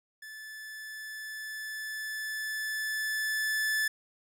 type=tone with level ramp; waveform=45% pulse; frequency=1742 Hz; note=A6; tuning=18 cents flat; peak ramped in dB=-43 to -26 dBFS; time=0.22-3.88 s; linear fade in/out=5 ms; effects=none